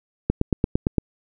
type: click train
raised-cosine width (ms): 3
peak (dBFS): -5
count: 7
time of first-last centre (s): 0.3-0.983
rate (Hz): 8.79
effects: none

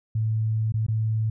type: tone with dropouts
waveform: sine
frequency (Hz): 110.1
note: A2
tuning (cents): +2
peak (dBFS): -21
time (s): 0.15-1.3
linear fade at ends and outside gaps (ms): 5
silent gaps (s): 0.722-0.74 / 0.866-0.883
effects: none

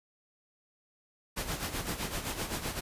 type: noise with tremolo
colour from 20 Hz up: pink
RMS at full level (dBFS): -33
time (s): 1.36-2.81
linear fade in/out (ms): 20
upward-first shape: sine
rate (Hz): 7.8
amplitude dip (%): 65
effects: resampled to 32000 Hz

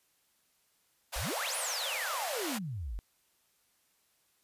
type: high-pass noise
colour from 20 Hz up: pink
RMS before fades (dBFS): -37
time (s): 1.12-2.59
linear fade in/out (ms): 20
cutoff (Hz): 500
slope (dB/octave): 96
type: exponential two-way sweep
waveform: sine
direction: up then down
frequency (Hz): 43.65 to 10760 to 43.65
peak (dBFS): -35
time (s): 1.16-2.99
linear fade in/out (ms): 0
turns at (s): 1.56
effects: white hiss -72 dBFS RMS until 4.43 s + resampled to 32000 Hz

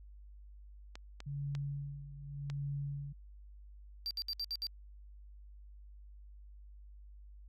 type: clicks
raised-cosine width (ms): 0.2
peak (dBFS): -29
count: 4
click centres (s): 0.955 / 1.204 / 1.551 / 2.5
type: tone with tremolo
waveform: sine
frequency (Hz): 141.4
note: C#3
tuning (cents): +35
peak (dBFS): -35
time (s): 1.26-3.13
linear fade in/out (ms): 10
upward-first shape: sine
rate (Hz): 0.86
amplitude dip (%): 75
type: tone bursts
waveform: triangle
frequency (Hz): 4699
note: D8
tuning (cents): 0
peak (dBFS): -34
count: 6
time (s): 4.06-4.668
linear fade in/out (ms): 0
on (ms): 48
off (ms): 64
effects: added 50 Hz sine -51 dBFS peak until 7.48 s

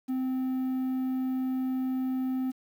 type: tone with quantisation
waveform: triangle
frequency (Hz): 259.1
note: C4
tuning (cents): -17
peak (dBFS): -25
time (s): 0.08-2.52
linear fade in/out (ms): 20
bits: 9
effects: none

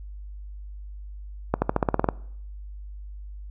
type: accelerating click train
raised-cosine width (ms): 1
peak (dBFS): -6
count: 10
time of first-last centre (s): 1.54-2.088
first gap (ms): 80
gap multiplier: 0.93
effects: noise-tail reverb RT60 0.7 s tail -23 dB re dry + added 50 Hz sine -36 dBFS peak until 3.5 s

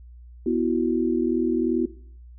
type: chord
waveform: sine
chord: B suspended fourth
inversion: none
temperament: equal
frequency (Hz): 246.9 / 329.6 / 370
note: B3 / E4 / F#4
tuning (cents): 0 / 0 / 0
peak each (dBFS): -24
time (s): 0.46-1.86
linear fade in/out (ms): 5
effects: noise-tail reverb RT60 0.5 s tail -17 dB re dry + added 60 Hz sine -42 dBFS peak until 2.38 s

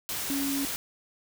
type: tone in noise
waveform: sine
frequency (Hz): 277.2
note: C#4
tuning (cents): 0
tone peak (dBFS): -28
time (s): 0.3-0.65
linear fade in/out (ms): 0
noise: white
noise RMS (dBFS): -33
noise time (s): 0.09-0.76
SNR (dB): +2
effects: none

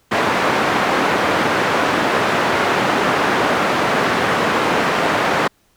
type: band-pass noise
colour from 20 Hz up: white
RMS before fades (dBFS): -17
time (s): 0.11-5.48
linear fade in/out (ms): 10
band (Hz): 160 to 1400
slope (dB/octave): 12
effects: pink hiss -59 dBFS RMS until 5.76 s

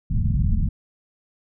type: low-pass noise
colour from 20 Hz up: pink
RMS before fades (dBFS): -20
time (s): 0.1-0.69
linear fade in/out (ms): 10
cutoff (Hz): 200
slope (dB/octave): 48
effects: none

